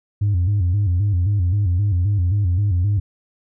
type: tone with vibrato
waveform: sine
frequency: 95.1 Hz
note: F#2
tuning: 48 cents sharp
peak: -13 dBFS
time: 0.21-3 s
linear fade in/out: 10 ms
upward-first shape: square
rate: 3.8 Hz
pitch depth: 130 cents each way
effects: tanh soft clip ceiling -13 dBFS